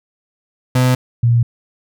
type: tone pair in turn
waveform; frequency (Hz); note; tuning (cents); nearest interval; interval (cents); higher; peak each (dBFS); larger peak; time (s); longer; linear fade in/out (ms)
35% pulse / sine; 127 / 118.2; B2 / A#2; +49 / +24; minor second; 125; first; -9; neither; 0.75-0.95 / 1.23-1.43; neither; 5
effects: none